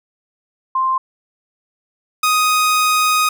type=tone pair in turn; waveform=sine / sawtooth; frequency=1048 / 1248.5 Hz; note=C6 / D#6; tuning=+2 / +6 cents; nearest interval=minor third; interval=304 cents; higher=second; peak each=-14 / -9 dBFS; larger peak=second; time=0.75-0.98 / 2.23-3.29 s; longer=second; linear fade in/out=5 ms; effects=none